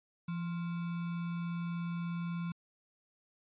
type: tone with sample-and-hold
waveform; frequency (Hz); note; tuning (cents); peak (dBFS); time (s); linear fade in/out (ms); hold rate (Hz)
sine; 170.8; F3; -38; -34; 0.28-2.52; 5; 1225
effects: resampled to 8000 Hz